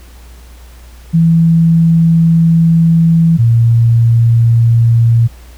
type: tone pair in turn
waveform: sine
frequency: 165.2 / 116.14 Hz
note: E3 / A#2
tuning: +4 / -6 cents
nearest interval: tritone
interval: 610 cents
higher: first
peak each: -5 dBFS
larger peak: neither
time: 1.13-3.38 / 3.38-5.28 s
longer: first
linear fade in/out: 20 ms
effects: added 60 Hz sine -33 dBFS peak until 5.57 s + pink hiss -43 dBFS RMS until 5.57 s